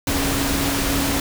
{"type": "tone in noise", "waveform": "sine", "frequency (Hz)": 277.2, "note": "C#4", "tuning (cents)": 0, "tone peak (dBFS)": -24, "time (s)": [0.07, 1.2], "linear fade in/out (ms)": 2, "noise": "pink", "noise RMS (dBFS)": -22, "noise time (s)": [0.07, 1.2], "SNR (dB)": -5, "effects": []}